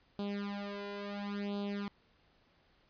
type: tone with flanger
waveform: sawtooth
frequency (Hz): 202.4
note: G#3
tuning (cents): -44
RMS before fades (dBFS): -39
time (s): 0.19-1.88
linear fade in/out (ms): 0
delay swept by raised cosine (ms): 0.25 to 2.05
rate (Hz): 0.72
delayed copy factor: +1
effects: pink hiss -69 dBFS RMS until 2.89 s + resampled to 11025 Hz